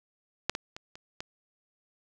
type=clicks; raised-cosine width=0.2 ms; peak=-8 / -15 / -23 / -28 / -19 dBFS; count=5; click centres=0.496 / 0.551 / 0.765 / 0.955 / 1.205 s; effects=none